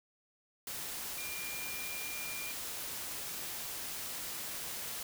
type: tone in noise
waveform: sine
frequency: 2397 Hz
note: D7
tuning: 35 cents sharp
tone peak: -43 dBFS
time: 1.18-2.52 s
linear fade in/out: 2 ms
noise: white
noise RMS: -41 dBFS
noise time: 0.67-5.03 s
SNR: -5 dB
effects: none